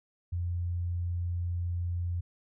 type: tone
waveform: sine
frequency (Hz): 87.31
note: F2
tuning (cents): 0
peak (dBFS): -29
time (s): 0.32-2.21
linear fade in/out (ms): 10
effects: none